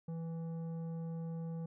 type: tone with tanh clipping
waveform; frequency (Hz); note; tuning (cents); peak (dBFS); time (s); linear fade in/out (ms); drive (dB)
sine; 164.81; E3; 0; -40; 0.08-1.66; 5; 10
effects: none